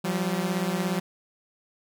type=beating tone pair; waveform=sawtooth; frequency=174.61 / 191.61 Hz; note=F3 / G3; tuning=0 / -39 cents; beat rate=17 Hz; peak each=-24 / -24 dBFS; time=0.04-1 s; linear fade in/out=10 ms; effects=none